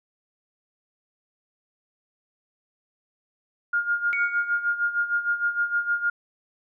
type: tone with tremolo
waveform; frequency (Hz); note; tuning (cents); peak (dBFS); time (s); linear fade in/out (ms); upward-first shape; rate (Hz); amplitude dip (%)
sine; 1416; F6; +23; -19; 3.73-6.1; 5; sine; 6.5; 75
type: tone with exponential decay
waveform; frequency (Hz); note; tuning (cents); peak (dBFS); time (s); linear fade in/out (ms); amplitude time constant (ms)
sine; 2232; C#7; +11; -22; 4.13-4.73; 0; 130
effects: none